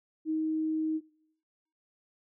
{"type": "tone", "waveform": "sine", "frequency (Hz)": 314.8, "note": "D#4", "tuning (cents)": 20, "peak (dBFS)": -27, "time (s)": [0.25, 1.01], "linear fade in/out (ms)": 50, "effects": ["noise-tail reverb RT60 0.9 s tail -23 dB re dry"]}